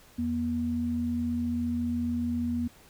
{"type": "tone pair together", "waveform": "sine", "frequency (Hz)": [84.85, 240], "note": ["F2", "B3"], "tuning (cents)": [-49, -49], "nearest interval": "octave + tritone", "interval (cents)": 1800, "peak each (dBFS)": [-35, -27], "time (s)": [0.18, 2.68], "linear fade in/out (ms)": 10, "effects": ["pink hiss -56 dBFS RMS until 2.89 s"]}